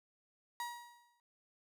35% pulse tone with exponential decay, 955 Hz, A#5, 42 cents sharp, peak -35 dBFS, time 0.6-1.2 s, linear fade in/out 1 ms, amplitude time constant 130 ms, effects none

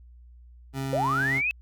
25% pulse tone, 135.1 Hz, C#3, 44 cents flat, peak -25 dBFS, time 0.73-1.42 s, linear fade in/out 50 ms
sine linear sweep, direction up, 498.7 to 2637 Hz, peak -23 dBFS, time 0.93-1.51 s, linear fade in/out 0 ms
effects added 60 Hz sine -47 dBFS peak until 1.61 s + Opus 48 kbps

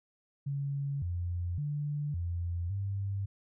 sine tone with pitch steps, 140.3 / 87.7 / 146.6 / 86.4 / 98.7 Hz, C#3 / F2 / D3 / F2 / G2, +21 / +8 / -3 / -18 / +12 cents, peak -31 dBFS, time 0.46-3.26 s, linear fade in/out 10 ms, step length 560 ms, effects none

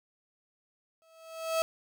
35% pulse tone with exponential growth, 650 Hz, E5, 24 cents flat, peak -22 dBFS, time 1.02-1.62 s, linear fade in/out 0 ms, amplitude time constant 130 ms, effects none

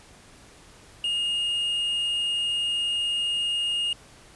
triangle tone with quantisation, 2846 Hz, F7, 32 cents sharp, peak -22 dBFS, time 1.04-3.93 s, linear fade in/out 2 ms, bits 8, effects pink hiss -51 dBFS RMS until 4.35 s + resampled to 24000 Hz

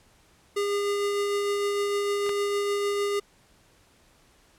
square tone with tremolo, 406 Hz, G#4, 39 cents flat, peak -24 dBFS, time 0.56-3.2 s, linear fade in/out 10 ms, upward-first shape triangle, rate 6.6 Hz, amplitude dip 25%
clicks, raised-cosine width 0.3 ms, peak -26 / -18 dBFS, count 2, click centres 2.264 / 2.293 s
effects pink hiss -60 dBFS RMS until 4.58 s + low-pass 11000 Hz 12 dB/octave

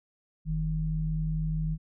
sine tone pair together, 44.14 / 157.3 Hz, F1 / D#3, +19 / +19 cents, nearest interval octave + minor seventh, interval 2200 cents, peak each -31 / -28 dBFS, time 0.45-1.78 s, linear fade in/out 50 ms, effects none

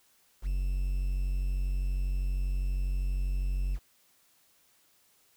triangle tone with quantisation, 46.25 Hz, F#1, in tune, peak -25 dBFS, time 0.42-3.79 s, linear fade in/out 50 ms, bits 9, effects white hiss -66 dBFS RMS until 5.36 s

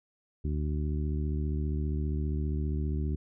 harmonic tone, 75 Hz, D2, 37 cents sharp, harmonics 1 / 2 / 3 / 4 / 5, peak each -29 / -35 / -39 / -41 / -43 dBFS, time 0.44-3.16 s, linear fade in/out 10 ms, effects none

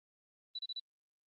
sine tone bursts, 3951 Hz, B7, in tune, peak -38 dBFS, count 4, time 0.55-0.798 s, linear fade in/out 5 ms, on 38 ms, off 32 ms, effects Opus 24 kbps

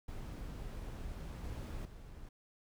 brown noise with level steps, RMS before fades -44 / -42 / -51 dBFS, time 0.08-2.29 s, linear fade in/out 5 ms, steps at 1.44 / 1.85 s, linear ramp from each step 2 ms, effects none

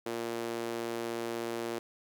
sawtooth tone with high-pass filter, 116.54 Hz, A#2, in tune, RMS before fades -36 dBFS, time 0.06-1.79 s, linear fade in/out 5 ms, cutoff 360 Hz, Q 2, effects none

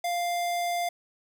square tone, 698 Hz, F5, 1 cent flat, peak -27 dBFS, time 0.04-0.89 s, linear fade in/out 5 ms, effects none

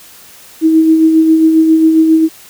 sine tone with tremolo, 320 Hz, D#4, 49 cents sharp, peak -3 dBFS, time 0.61-2.29 s, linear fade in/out 50 ms, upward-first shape sine, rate 7.4 Hz, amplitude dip 40%, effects white hiss -38 dBFS RMS until 2.49 s

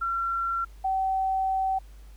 sine tone pair in turn, 1363 / 765 Hz, F6 / G5, -43 / -42 cents, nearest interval minor seventh, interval 999 cents, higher first, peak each -25 / -23 dBFS, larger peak second, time 0.01-0.65 / 0.84-1.79 s, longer second, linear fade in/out 10 ms, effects added 50 Hz sine -44 dBFS peak until 2.16 s + pink hiss -60 dBFS RMS until 2.16 s

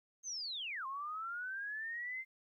sine linear two-way sweep, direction down then up, 6460 to 1046.5 to 2102 Hz, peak -39 dBFS, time 0.23-2.25 s, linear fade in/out 50 ms, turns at 0.86 s, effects 13-bit

